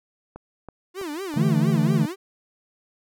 click train, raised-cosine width 1 ms, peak -24 dBFS, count 4, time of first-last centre 0.36-1.34 s, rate 3.06 Hz
45% pulse tone with vibrato, 339.7 Hz, F4, 48 cents flat, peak -29 dBFS, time 0.94-2.16 s, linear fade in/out 50 ms, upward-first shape sine, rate 4.3 Hz, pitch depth 270 cents each way
triangle chord, D suspended second, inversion none, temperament just, 146.83 / 165.19 / 220.2 Hz, D3 / E3 / A3, 0 / +4 / +2 cents, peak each -20 dBFS, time 1.36-2.06 s, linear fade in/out 10 ms
effects none

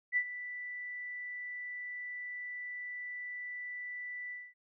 sine tone with ADSR envelope, 1975.5 Hz, B6, in tune, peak -25 dBFS, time 0.12-4.54 s, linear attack 47 ms, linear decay 67 ms, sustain -14 dB, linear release 230 ms, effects none

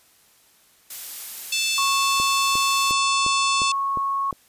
blue noise, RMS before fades -33 dBFS, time 0.9-2.92 s, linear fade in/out 5 ms
harmonic tone, 880 Hz, A5, in tune, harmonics 3 / 4 / 5 / 6 / 7 / 8 / 9 / 10, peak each -25 / -27 / -29 / -31 / -32 / -33 / -34 / -35 dBFS, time 1.52-3.72 s, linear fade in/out 5 ms
sine tone, 1100 Hz, C#6, 14 cents flat, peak -21 dBFS, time 1.78-4.31 s, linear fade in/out 2 ms
click train, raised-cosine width 2 ms, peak -20 dBFS, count 7, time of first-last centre 2.2-4.328 s, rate 2.82 Hz
effects white hiss -57 dBFS RMS until 4.48 s + resampled to 32000 Hz

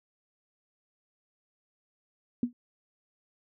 sine tone with exponential decay, 242.1 Hz, B3, 34 cents flat, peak -20 dBFS, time 2.43-2.53 s, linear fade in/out 2 ms, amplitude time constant 20 ms, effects none

